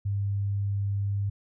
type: tone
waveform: sine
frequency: 100.1 Hz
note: G2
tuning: 37 cents sharp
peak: -25 dBFS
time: 0.05-1.3 s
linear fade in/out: 10 ms
effects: none